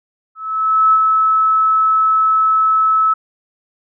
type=tone with ADSR envelope; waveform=sine; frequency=1300 Hz; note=E6; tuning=24 cents flat; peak=-7 dBFS; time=0.35-3.14 s; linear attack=580 ms; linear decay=50 ms; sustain=-3 dB; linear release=11 ms; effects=none